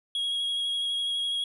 triangle tone with vibrato, 3301 Hz, G#7, 11 cents flat, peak -25 dBFS, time 0.15-1.44 s, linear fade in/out 2 ms, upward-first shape square, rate 12 Hz, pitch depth 13 cents each way, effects resampled to 24000 Hz

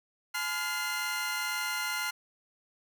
sawtooth tone cluster, 851 / 1015 / 1410 / 2072 Hz, G#5 / B5 / F6 / C7, +42 / +47 / +16 / -17 cents, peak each -37 / -37 / -30 / -32 dBFS, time 0.34-2.11 s, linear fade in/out 10 ms, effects none

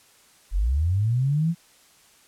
sine linear sweep, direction up, 39.01 to 173.1 Hz, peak -19 dBFS, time 0.51-1.55 s, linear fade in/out 50 ms, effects white hiss -56 dBFS RMS until 2.27 s + low-pass 11000 Hz 12 dB/octave

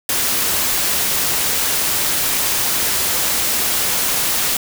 white noise, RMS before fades -18 dBFS, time 0.09-4.57 s, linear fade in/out 2 ms, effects none

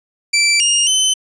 20% pulse tone with pitch steps, 2334 / 2835 / 3050 Hz, D7 / F7 / G7, -11 / +25 / -48 cents, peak -6 dBFS, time 0.33-1.14 s, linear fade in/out 10 ms, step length 270 ms, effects resampled to 22050 Hz

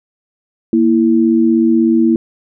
sine tone pair together, 233.1 / 329.6 Hz, A#3 / E4, 0 / 0 cents, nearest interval tritone, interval 600 cents, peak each -11 dBFS, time 0.73-2.16 s, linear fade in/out 2 ms, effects none

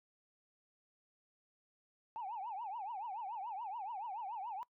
sine tone with vibrato, 852 Hz, G#5, 44 cents sharp, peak -39 dBFS, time 2.16-4.63 s, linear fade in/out 0 ms, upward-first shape triangle, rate 7 Hz, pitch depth 260 cents each way, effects noise-tail reverb RT60 0.1 s tail -22 dB re dry + tanh soft clip ceiling -36 dBFS

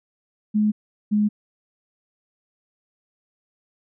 sine tone pair in turn, 211.8 / 209.5 Hz, G#3 / G#3, +34 / +15 cents, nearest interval unison, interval 19 cents, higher first, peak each -16 dBFS, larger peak neither, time 0.54-0.72 / 1.11-1.29 s, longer neither, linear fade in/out 20 ms, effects none

